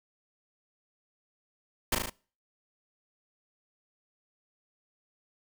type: noise with echo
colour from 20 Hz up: pink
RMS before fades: -26 dBFS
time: 1.92-1.95 s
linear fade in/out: 5 ms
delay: 37 ms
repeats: 4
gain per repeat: -3 dB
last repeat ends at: 2.098 s
effects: noise-tail reverb RT60 0.4 s tail -24 dB re dry